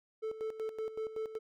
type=tone with tremolo; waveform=triangle; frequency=439.3 Hz; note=A4; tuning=3 cents flat; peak=-32 dBFS; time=0.22-1.39 s; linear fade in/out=20 ms; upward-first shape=square; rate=5.3 Hz; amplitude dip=70%; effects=none